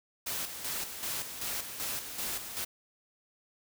white noise with tremolo, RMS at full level -35 dBFS, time 0.26-2.65 s, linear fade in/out 10 ms, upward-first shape square, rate 2.6 Hz, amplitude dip 55%, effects none

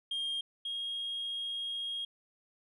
sine tone pair in turn, 3221 / 3262 Hz, G7 / G#7, +46 / -32 cents, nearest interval unison, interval 22 cents, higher second, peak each -30 / -33 dBFS, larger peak first, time 0.11-0.41 / 0.65-2.05 s, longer second, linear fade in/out 5 ms, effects tanh soft clip ceiling -31 dBFS

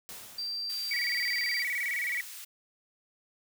white noise with exponential decay, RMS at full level -42 dBFS, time 0.09-1.38 s, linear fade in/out 0 ms, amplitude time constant 280 ms
sine tone, 4699 Hz, D8, in tune, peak -32 dBFS, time 0.38-1.63 s, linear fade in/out 5 ms
white high-pass noise, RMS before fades -44 dBFS, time 0.69-2.45 s, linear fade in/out 10 ms, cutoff 1600 Hz, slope 12 dB/octave
sine tone with vibrato, 2094 Hz, C7, 1 cent sharp, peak -29 dBFS, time 0.91-2.21 s, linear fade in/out 2 ms, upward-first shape square, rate 19 Hz, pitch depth 130 cents each way
effects none

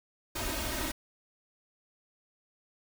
pink noise with comb filter, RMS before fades -34 dBFS, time 0.35-0.92 s, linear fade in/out 10 ms, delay 3.2 ms, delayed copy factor +1, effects none

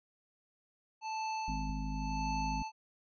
square tone with tremolo, 878 Hz, A5, 4 cents flat, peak -35 dBFS, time 1.01-2.72 s, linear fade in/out 50 ms, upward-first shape sine, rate 0.91 Hz, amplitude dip 75%
harmonic tone, 51.91 Hz, G#1, in tune, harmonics 1 / 3 / 4 / 5, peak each -37 / -42 / -44 / -42 dBFS, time 1.48-2.63 s, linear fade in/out 10 ms
clicks, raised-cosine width 5 ms, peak -34 dBFS, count 2, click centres 1.483 / 1.698 s
effects resampled to 16000 Hz

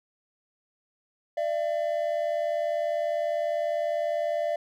triangle tone pair together, 595 / 675 Hz, D5 / E5, +22 / +41 cents, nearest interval major second, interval 219 cents, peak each -26 / -26 dBFS, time 1.37-4.56 s, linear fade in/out 5 ms, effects none

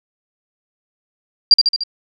sine tone with echo, 4749 Hz, D8, 18 cents sharp, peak -3 dBFS, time 1.51-1.54 s, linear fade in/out 2 ms, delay 74 ms, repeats 4, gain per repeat -4 dB, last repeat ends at 1.836 s, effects none

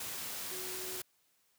sine tone in noise, 370 Hz, F#4, in tune, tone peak -46 dBFS, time 0.51-1.01 s, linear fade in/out 5 ms, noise white, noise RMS -41 dBFS, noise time 0-1.02 s, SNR -8 dB, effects white hiss -73 dBFS RMS until 1.58 s + high-pass 60 Hz 12 dB/octave

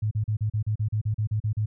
sine tone bursts, 107.2 Hz, A2, 45 cents flat, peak -22 dBFS, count 13, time 0.02-1.66 s, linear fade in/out 10 ms, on 92 ms, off 37 ms, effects none

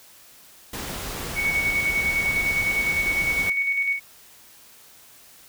pink noise, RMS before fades -32 dBFS, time 0.73-3.5 s, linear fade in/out 5 ms
sine tone with tremolo, 2227 Hz, C#7, 7 cents sharp, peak -19 dBFS, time 1.35-4 s, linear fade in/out 50 ms, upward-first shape square, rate 9.9 Hz, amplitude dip 40%
effects white hiss -50 dBFS RMS until 5.48 s

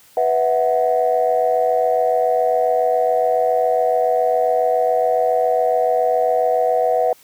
sine chord, B suspended fourth, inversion none, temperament equal with one note detuned, 493.9 / 652.8 / 740 Hz, B4 / E5 / F#5, 0 / -17 / 0 cents, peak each -18 dBFS, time 0.17-7.13 s, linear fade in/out 2 ms, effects tanh soft clip ceiling -6 dBFS + white hiss -50 dBFS RMS until 7.23 s

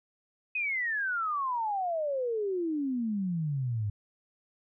sine exponential sweep, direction down, 2543 to 100 Hz, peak -28 dBFS, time 0.55-3.9 s, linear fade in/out 5 ms, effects none

